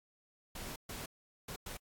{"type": "noise bursts at uneven times", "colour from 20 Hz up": "pink", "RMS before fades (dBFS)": -44, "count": 4, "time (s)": [[0.55, 0.76], [0.89, 1.06], [1.48, 1.56], [1.66, 1.77]], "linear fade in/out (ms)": 5, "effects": ["AAC 64 kbps"]}